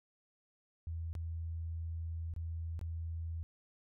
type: tone with dropouts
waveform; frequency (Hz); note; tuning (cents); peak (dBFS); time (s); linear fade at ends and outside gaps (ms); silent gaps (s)
sine; 82.41; E2; 0; -37; 0.87-3.43; 0; 1.13-1.152 / 2.338-2.363 / 2.792-2.813
effects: none